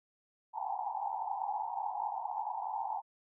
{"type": "band-pass noise", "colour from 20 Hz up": "pink", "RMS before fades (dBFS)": -37, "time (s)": [0.53, 3.02], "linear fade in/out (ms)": 50, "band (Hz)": [760, 930], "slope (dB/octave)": 96, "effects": []}